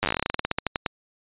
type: slowing click train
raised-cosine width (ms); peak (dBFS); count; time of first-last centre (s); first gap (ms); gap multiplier
0.3; -7; 22; 0.03-0.862; 9; 1.13
effects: resampled to 8000 Hz